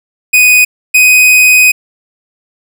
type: tone pair in turn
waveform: 45% pulse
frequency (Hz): 2489 / 2503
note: D#7 / D#7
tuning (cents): 0 / +10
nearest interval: unison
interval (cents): 10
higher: second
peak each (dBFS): -3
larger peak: neither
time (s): 0.33-0.65 / 0.94-1.72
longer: second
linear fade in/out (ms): 10
effects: none